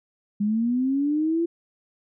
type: linear sweep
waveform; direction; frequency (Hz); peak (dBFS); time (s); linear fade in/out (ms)
sine; up; 201.6 to 341.7; -20; 0.4-1.46; 10
effects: none